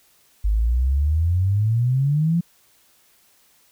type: exponential sweep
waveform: sine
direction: up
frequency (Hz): 50 to 174.61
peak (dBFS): -16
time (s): 0.44-2.41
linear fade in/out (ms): 10
effects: white hiss -58 dBFS RMS until 3.71 s